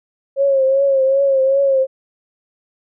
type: tone with vibrato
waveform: sine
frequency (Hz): 542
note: C#5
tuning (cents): -39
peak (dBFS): -11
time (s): 0.36-1.87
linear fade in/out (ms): 50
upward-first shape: triangle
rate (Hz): 2.6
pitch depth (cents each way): 57
effects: none